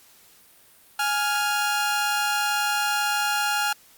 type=tone pair together; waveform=sawtooth; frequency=832.4 / 1400 Hz; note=G#5 / F6; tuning=+4 / +4 cents; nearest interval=major sixth; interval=900 cents; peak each=-21 dBFS; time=0.99-3.73 s; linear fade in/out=5 ms; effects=white hiss -54 dBFS RMS until 3.97 s + Opus 48 kbps